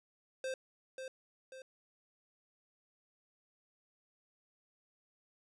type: tone with echo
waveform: square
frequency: 523.3 Hz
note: C5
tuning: in tune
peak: -37 dBFS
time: 0.44-0.54 s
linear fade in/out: 2 ms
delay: 540 ms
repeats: 2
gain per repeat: -6 dB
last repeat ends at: 1.62 s
effects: resampled to 22050 Hz